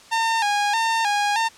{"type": "tone with vibrato", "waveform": "sawtooth", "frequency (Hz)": 863, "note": "A5", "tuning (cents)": -34, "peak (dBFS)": -15, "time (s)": [0.11, 1.49], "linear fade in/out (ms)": 20, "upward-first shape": "square", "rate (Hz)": 1.6, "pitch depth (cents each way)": 86, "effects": ["white hiss -47 dBFS RMS until 1.57 s", "low-pass 7000 Hz 12 dB/octave"]}